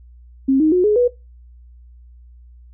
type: tone with pitch steps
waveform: sine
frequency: 268.2 / 311.7 / 362.2 / 420.9 / 489 Hz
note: C4 / D#4 / F#4 / G#4 / B4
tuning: +43 / +3 / -37 / +23 / -17 cents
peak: -11 dBFS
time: 0.48-1.08 s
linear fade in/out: 10 ms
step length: 120 ms
effects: noise-tail reverb RT60 0.2 s tail -17 dB re dry + added 60 Hz sine -41 dBFS peak until 2.73 s